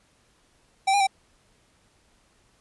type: tone with pitch steps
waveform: square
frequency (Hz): 776 / 808 / 776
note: G5 / G#5 / G5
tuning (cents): -18 / -48 / -18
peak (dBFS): -19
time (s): 0.87-1.071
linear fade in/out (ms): 10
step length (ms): 67
effects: pink hiss -63 dBFS RMS until 2.6 s + resampled to 24000 Hz